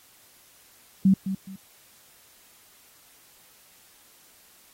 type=tone with echo; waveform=sine; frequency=192 Hz; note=G3; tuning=36 cents flat; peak=-14 dBFS; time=1.05-1.14 s; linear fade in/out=5 ms; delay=210 ms; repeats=2; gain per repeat=-11 dB; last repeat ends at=1.56 s; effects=white hiss -56 dBFS RMS until 4.73 s + AAC 48 kbps